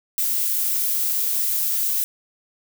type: noise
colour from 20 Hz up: violet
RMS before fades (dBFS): -22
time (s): 0.18-2.04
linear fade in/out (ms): 0
effects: none